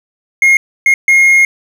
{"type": "tone bursts at uneven times", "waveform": "triangle", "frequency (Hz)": 2145, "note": "C7", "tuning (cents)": 42, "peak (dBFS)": -3, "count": 3, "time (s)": [[0.42, 0.57], [0.86, 0.94], [1.08, 1.45]], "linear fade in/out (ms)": 2, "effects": []}